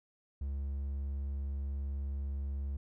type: tone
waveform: triangle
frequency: 69.4 Hz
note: C#2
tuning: 3 cents sharp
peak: -32 dBFS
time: 0.41-2.77 s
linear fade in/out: 5 ms
effects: none